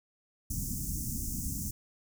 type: band-stop noise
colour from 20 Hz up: pink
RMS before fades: -35 dBFS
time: 0.5-1.71 s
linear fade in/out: 5 ms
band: 280 to 5900 Hz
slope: 48 dB/octave
effects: none